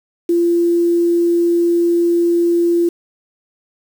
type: tone with quantisation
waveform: sine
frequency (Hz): 343.2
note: F4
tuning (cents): -30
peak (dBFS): -11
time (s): 0.29-2.89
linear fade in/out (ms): 5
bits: 6
effects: none